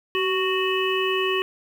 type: harmonic tone with a mistuned harmonic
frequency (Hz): 370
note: F#4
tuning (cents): 0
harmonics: 1 / 3 / 5 / 7 / 8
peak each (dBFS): -23 / -28 / -31 / -29 / -28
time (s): 0.15-1.42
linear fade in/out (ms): 0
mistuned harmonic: 1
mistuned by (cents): +40
effects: 8-bit